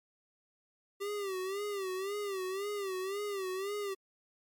square tone with vibrato, 392 Hz, G4, in tune, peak -35 dBFS, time 1-3.95 s, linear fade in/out 20 ms, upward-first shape sine, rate 1.9 Hz, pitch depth 100 cents each way, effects MP3 96 kbps

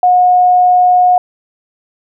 sine tone, 724 Hz, F#5, 38 cents flat, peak -5 dBFS, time 0.03-1.18 s, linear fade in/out 2 ms, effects none

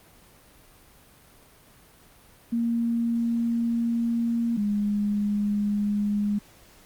sine tone pair in turn, 233.1 / 206.2 Hz, A#3 / G#3, 0 / -12 cents, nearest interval major second, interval 212 cents, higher first, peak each -22 dBFS, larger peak neither, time 2.52-4.57 / 4.57-6.39 s, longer first, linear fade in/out 10 ms, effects pink hiss -54 dBFS RMS until 6.85 s + Opus 32 kbps

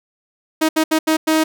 sawtooth tone bursts at uneven times, 315.5 Hz, D#4, 24 cents sharp, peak -9 dBFS, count 5, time 0.61-0.69 / 0.76-0.84 / 0.91-0.99 / 1.07-1.17 / 1.27-1.44 s, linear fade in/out 10 ms, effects none

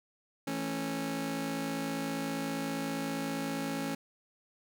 sawtooth chord, A major, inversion second, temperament just, 165 / 220 / 275 Hz, E3 / A3 / C#4, +2 / 0 / -14 cents, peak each -36 / -35 / -31 dBFS, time 0.47-3.95 s, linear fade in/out 5 ms, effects none

